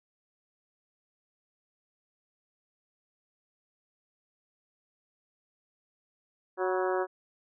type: harmonic tone with a mistuned harmonic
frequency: 185 Hz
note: F#3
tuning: in tune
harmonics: 2 / 3 / 4 / 5 / 6 / 7 / 8 / 9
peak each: -29 / -33 / -35 / -37 / -39 / -40 / -41 / -42 dBFS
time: 6.57-7.07 s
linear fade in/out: 50 ms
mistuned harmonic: 5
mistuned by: +66 cents
effects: none